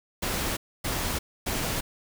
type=noise bursts; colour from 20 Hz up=pink; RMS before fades=-29 dBFS; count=3; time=0.22-1.81 s; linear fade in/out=10 ms; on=350 ms; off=270 ms; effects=none